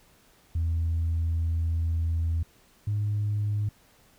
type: tone pair in turn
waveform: sine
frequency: 82.41 / 104.01 Hz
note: E2 / G#2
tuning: 0 / +3 cents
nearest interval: major third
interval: 403 cents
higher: second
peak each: -22 / -23 dBFS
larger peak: first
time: 0.55-2.43 / 2.87-3.69 s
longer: first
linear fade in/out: 5 ms
effects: tanh soft clip ceiling -21 dBFS + pink hiss -60 dBFS RMS until 4.18 s

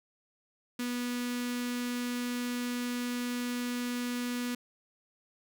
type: tone with notch filter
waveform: sawtooth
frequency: 244.5 Hz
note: B3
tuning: 17 cents flat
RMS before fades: -34 dBFS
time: 0.79-4.55 s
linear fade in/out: 5 ms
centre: 680 Hz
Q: 0.65
effects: none

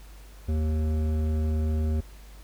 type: tone with hard clipping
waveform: sine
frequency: 77.78 Hz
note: D#2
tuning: in tune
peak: -25 dBFS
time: 0.48-2.01 s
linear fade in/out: 10 ms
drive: 12 dB
effects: added 50 Hz sine -44 dBFS peak until 2.43 s + pink hiss -54 dBFS RMS until 2.43 s

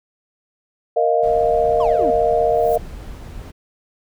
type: chord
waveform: sine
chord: Bb suspended fourth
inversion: none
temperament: equal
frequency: 466.2 / 622.3 / 698.5 Hz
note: Bb4 / Eb5 / F5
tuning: 0 / 0 / 0 cents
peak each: -18 dBFS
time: 0.96-2.78 s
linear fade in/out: 10 ms
type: noise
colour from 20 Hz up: brown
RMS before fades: -33 dBFS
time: 1.22-3.52 s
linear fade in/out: 20 ms
type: exponential sweep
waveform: triangle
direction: down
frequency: 1129 to 233.1 Hz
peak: -21 dBFS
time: 1.8-2.11 s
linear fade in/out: 5 ms
type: noise with exponential growth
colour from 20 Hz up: violet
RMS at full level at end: -34 dBFS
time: 2.37-2.76 s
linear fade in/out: 2 ms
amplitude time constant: 83 ms
effects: none

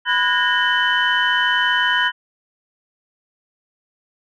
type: tone cluster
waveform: sine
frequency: 991 / 1463 / 1638 / 1841 / 3029 Hz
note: B5 / F#6 / G#6 / A#6 / F#7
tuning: +6 / -20 / -24 / -22 / +40 cents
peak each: -21 dBFS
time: 0.05-2.12 s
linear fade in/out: 50 ms
effects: tanh soft clip ceiling -5 dBFS

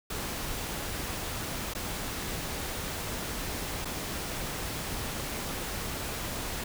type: noise with dropouts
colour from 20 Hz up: pink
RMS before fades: -35 dBFS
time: 0.1-6.64 s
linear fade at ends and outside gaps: 5 ms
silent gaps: 1.737-1.749 / 3.848-3.853 s
effects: none

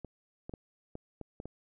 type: clicks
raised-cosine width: 2 ms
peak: -28 dBFS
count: 7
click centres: 0.047 / 0.495 / 0.538 / 0.954 / 1.213 / 1.401 / 1.456 s
effects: none

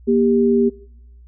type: tone pair together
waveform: sine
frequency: 236.7 / 397.4 Hz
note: A#3 / G4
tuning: +27 / +24 cents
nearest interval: major sixth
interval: 897 cents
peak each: -15 dBFS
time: 0.07-0.7 s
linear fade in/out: 20 ms
effects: noise-tail reverb RT60 0.9 s tail -23 dB re dry + added 60 Hz sine -41 dBFS peak until 1.27 s

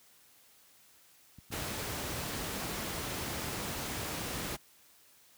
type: clicks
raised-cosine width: 5 ms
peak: -37 dBFS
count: 4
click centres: 1.386 / 1.505 / 1.667 / 1.884 s
type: noise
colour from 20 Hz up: pink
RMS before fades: -37 dBFS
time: 1.51-4.57 s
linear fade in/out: 20 ms
effects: white hiss -62 dBFS RMS until 5.37 s + high-pass 60 Hz 12 dB/octave

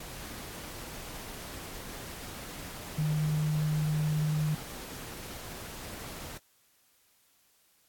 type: tone in noise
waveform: sine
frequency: 153 Hz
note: D#3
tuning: 29 cents flat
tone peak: -26 dBFS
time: 2.98-4.55 s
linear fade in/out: 5 ms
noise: pink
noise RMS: -43 dBFS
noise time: 0-6.38 s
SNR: +14 dB
effects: white hiss -67 dBFS RMS until 7.88 s + AAC 64 kbps

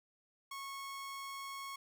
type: tone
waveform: sawtooth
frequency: 1098 Hz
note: C#6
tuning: 17 cents flat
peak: -39 dBFS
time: 0.51-1.76 s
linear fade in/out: 5 ms
effects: none

